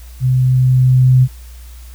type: tone with level ramp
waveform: sine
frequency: 128.2 Hz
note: C3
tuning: 35 cents flat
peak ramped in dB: -10 to -5 dBFS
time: 0.2-1.28 s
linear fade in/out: 50 ms
effects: added 60 Hz sine -32 dBFS peak until 1.94 s + white hiss -45 dBFS RMS until 1.94 s